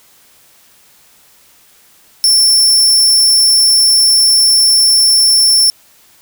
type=tone; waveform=sawtooth; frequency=5390 Hz; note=E8; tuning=38 cents sharp; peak=-4 dBFS; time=2.24-5.7 s; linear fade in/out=0 ms; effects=white hiss -47 dBFS RMS until 6.21 s